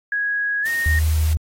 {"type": "tone with pitch glide", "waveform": "sine", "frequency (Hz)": [1659, 1851.4], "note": ["G#6", "A#6"], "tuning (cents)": [-2, -12], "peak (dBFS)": -19, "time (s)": [0.12, 0.99], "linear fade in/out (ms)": 2, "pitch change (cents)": 190, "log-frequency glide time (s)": [0.62, 0.68]}
{"type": "noise", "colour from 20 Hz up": "white", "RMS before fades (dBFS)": -34, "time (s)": [0.65, 1.34], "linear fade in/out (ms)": 10}
{"type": "tone", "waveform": "sine", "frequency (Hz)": 78.4, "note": "D#2", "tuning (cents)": 14, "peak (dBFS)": -15, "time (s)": [0.86, 1.37], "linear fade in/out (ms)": 0}
{"effects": ["AAC 48 kbps"]}